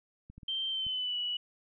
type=clicks; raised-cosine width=5 ms; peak=-36 dBFS; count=4; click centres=0.3 / 0.38 / 0.432 / 0.867 s
type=tone with pitch glide; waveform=sine; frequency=3136 to 2943 Hz; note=G7 to F#7; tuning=0 to -10 cents; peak=-31 dBFS; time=0.48-1.37 s; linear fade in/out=5 ms; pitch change=-110 cents; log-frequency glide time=0.69-1.17 s
effects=none